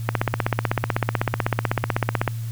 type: click train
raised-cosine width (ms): 0.5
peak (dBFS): -4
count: 36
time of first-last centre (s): 0.09-2.277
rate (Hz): 16
effects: added 114 Hz sine -26 dBFS peak until 2.51 s + white hiss -46 dBFS RMS until 2.51 s